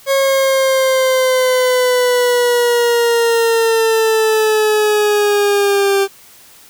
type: linear sweep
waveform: 40% pulse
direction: down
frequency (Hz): 547 to 392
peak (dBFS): -10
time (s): 0.06-6.08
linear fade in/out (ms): 50
effects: white hiss -43 dBFS RMS until 6.69 s